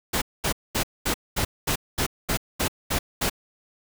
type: noise bursts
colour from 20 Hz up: pink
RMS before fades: -24 dBFS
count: 11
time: 0.13-3.298 s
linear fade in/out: 10 ms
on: 88 ms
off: 220 ms
effects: none